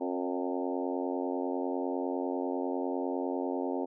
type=harmonic tone with a mistuned harmonic; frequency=90 Hz; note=F#2; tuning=47 cents flat; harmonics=3 / 4 / 5 / 6 / 7 / 8 / 9 / 10; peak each=-34 / -36 / -38 / -40 / -41 / -42 / -43 / -44 dBFS; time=0-3.86 s; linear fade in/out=20 ms; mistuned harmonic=6; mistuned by=+29 cents; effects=none